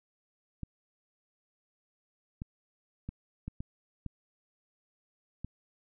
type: clicks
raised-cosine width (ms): 5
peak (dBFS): -25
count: 7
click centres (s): 0.633 / 2.419 / 3.09 / 3.48 / 3.605 / 4.063 / 5.446
effects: none